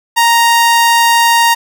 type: tone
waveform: sawtooth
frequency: 932.3 Hz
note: A#5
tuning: in tune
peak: -3 dBFS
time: 0.16-1.55 s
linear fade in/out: 20 ms
effects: none